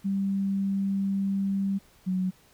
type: tone pair in turn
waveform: sine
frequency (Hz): 196 / 185.34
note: G3 / F#3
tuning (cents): 0 / +3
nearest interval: minor second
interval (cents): 97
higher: first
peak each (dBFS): -24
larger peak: neither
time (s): 0.04-1.79 / 2.06-2.31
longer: first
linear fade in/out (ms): 20
effects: pink hiss -59 dBFS RMS until 2.53 s